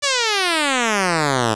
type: exponential sweep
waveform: 5% pulse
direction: down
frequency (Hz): 587.3 to 105.3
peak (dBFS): -5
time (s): 0.02-1.55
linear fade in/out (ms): 20
effects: resampled to 22050 Hz + 7-bit